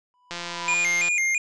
triangle tone with exponential growth, 990 Hz, B5, 4 cents sharp, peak -23 dBFS, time 0.14-0.74 s, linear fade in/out 0 ms, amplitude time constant 130 ms
click train, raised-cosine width 0.2 ms, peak -15 dBFS, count 135, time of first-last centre 0.31-1.085 s, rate 173 Hz
square tone with vibrato, 2270 Hz, C#7, 41 cents sharp, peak -21 dBFS, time 0.68-1.38 s, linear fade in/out 2 ms, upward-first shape square, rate 3 Hz, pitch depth 120 cents each way
effects resampled to 22050 Hz

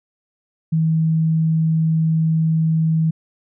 sine tone, 160.5 Hz, E3, 46 cents flat, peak -14 dBFS, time 0.72-3.11 s, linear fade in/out 10 ms, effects none

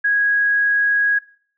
sine tone, 1654 Hz, G#6, 8 cents flat, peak -14 dBFS, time 0.04-1.19 s, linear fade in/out 10 ms, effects noise-tail reverb RT60 0.5 s tail -18 dB re dry

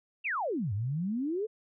sine exponential two-way sweep, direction down then up, 2847 to 95.2 to 454.8 Hz, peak -29 dBFS, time 0.24-1.47 s, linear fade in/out 20 ms, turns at 0.73 s, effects none

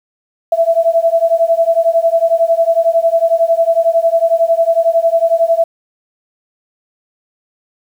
sine beating tone pair, 659.3 / 670.3 Hz, E5 / E5, 0 / +29 cents, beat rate 11 Hz, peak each -12 dBFS, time 0.52-5.64 s, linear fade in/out 5 ms, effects 7-bit

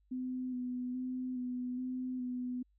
sine tone with vibrato, 252 Hz, B3, 35 cents sharp, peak -35 dBFS, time 0.11-2.63 s, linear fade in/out 10 ms, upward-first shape square, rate 1.2 Hz, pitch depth 19 cents each way, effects added 50 Hz sine -68 dBFS peak until 2.78 s

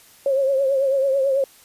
sine tone with vibrato, 542 Hz, C#5, 39 cents flat, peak -16 dBFS, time 0.26-1.44 s, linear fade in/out 2 ms, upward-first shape triangle, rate 9.1 Hz, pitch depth 68 cents each way, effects white hiss -50 dBFS RMS until 1.64 s + resampled to 32000 Hz

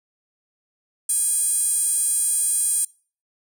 sawtooth tone with high-pass filter, 819 Hz, G#5, 24 cents flat, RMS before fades -21 dBFS, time 1.09-2.85 s, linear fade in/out 5 ms, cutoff 9000 Hz, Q 9.7, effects noise-tail reverb RT60 0.4 s tail -24 dB re dry

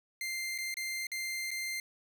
sawtooth tone with dropouts, 2093 Hz, C7, in tune, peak -31 dBFS, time 0.21-1.8 s, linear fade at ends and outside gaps 2 ms, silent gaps 0.579-0.585 / 0.742-0.769 / 1.069-1.117 / 1.507-1.513 s, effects none

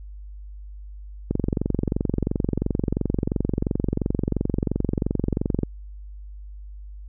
click train, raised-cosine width 3 ms, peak -9 dBFS, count 100, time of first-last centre 1.31-5.633 s, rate 22.9 Hz, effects added 50 Hz sine -36 dBFS peak until 7.08 s

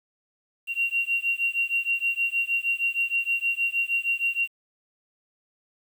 sine beating tone pair, 2753 / 2759.4 Hz, F7 / F7, -25 / -21 cents, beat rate 6.4 Hz, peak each -26 dBFS, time 0.67-4.48 s, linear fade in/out 50 ms, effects 8-bit

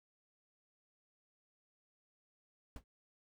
brown noise with exponential decay, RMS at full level -41 dBFS, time 2.76-2.84 s, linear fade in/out 2 ms, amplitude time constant 16 ms, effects none

